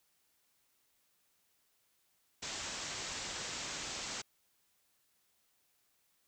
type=low-pass noise; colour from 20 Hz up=white; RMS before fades=-42 dBFS; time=2.42-4.22 s; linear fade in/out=10 ms; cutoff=7800 Hz; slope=96 dB/octave; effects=white hiss -75 dBFS RMS until 6.27 s